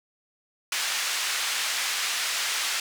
pink band-pass noise, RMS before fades -28 dBFS, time 0.72-2.8 s, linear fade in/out 2 ms, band 1700 to 8400 Hz, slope 12 dB/octave, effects none

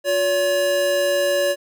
square tone pair together, 358 / 568.3 Hz, F4 / C#5, +43 / +43 cents, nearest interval minor sixth, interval 800 cents, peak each -28 / -18 dBFS, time 0.04-1.56 s, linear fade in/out 50 ms, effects none

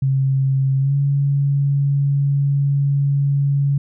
sine tone with pitch glide, 134.7 to 140.5 Hz, C#3 to C#3, -49 to +24 cents, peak -14 dBFS, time 0.02-3.78 s, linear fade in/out 5 ms, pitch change +73 cents, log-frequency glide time 0.79-0.94 s, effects none

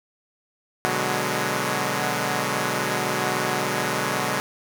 5% pulse chord, G# half-diminished seventh, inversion first, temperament equal with one note detuned, 123.47 / 147.34 / 185 / 207.7 Hz, B2 / D3 / F#3 / G#3, 0 / +6 / 0 / 0 cents, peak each -17 dBFS, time 0.85-4.4 s, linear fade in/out 0 ms, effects none

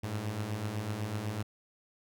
sawtooth beating tone pair, 100 / 108 Hz, G2 / A2, +35 / -32 cents, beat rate 8 Hz, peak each -35 / -31 dBFS, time 0.03-1.43 s, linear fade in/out 10 ms, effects none

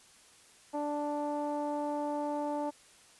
sawtooth tone with low-pass filter, 293.7 Hz, D4, in tune, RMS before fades -34 dBFS, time 0.73-2.71 s, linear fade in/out 20 ms, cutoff 780 Hz, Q 8.8, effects white hiss -59 dBFS RMS until 3.19 s + resampled to 24000 Hz

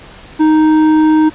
sine tone with hard clipping, 311.1 Hz, D#4, in tune, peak -8 dBFS, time 0.39-1.3 s, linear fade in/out 20 ms, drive 8 dB, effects pink hiss -36 dBFS RMS until 1.34 s + resampled to 8000 Hz

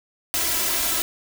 white noise with comb filter, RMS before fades -23 dBFS, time 0.34-1.02 s, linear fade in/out 0 ms, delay 3 ms, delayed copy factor +0.95, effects none

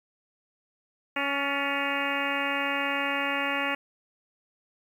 harmonic tone with a mistuned harmonic, 279.6 Hz, C#4, 15 cents sharp, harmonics 1 / 2 / 3 / 4 / 5 / 6 / 7 / 8 / 9 / 10, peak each -35 / -35 / -35 / -35 / -35 / -35 / -35 / -35 / -35 / -35 dBFS, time 1.16-3.75 s, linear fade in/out 5 ms, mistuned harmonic 6, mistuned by +58 cents, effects 9-bit

